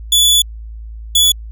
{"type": "tone pair in turn", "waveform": "sawtooth", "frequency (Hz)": [3445, 3421], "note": ["A7", "A7"], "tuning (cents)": [-37, -49], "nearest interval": "unison", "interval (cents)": 12, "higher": "first", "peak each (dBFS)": -5, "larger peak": "neither", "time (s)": [[0.12, 0.42], [1.15, 1.32]], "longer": "first", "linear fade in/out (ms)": 5, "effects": ["added 55 Hz sine -27 dBFS peak until 1.51 s"]}